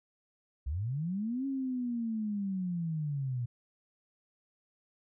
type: linear two-way sweep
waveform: sine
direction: up then down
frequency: 61 to 275.1 to 117.8 Hz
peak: -31 dBFS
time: 0.66-3.46 s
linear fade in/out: 10 ms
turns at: 1.46 s
effects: none